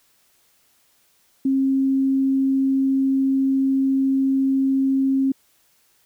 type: tone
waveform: sine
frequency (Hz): 268.6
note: C4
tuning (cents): +46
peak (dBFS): -16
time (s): 1.45-5.32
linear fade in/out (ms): 5
effects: white hiss -61 dBFS RMS until 6.05 s